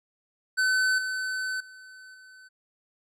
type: tone with level steps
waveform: square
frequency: 1518 Hz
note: F#6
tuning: 44 cents sharp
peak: -22 / -29 / -46 / -49 dBFS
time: 0.57-2.49 s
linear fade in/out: 20 ms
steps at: 0.98 / 1.6 / 2.14 s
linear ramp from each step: 5 ms
effects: low-pass 9000 Hz 12 dB/octave